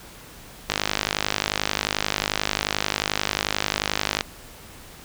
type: click train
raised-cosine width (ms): 0.2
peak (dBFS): -3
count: 181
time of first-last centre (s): 0.7-4.209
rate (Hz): 51.3
effects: pink hiss -44 dBFS RMS until 5.04 s